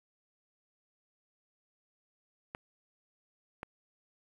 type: clicks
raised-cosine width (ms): 0.5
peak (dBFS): -24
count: 2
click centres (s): 2.549 / 3.631
effects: 9-bit